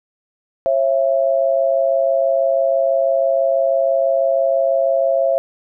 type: tone pair together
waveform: sine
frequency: 542 / 668.1 Hz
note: C#5 / E5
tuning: -39 / +23 cents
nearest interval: major third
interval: 362 cents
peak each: -16 dBFS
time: 0.66-5.38 s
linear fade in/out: 0 ms
effects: none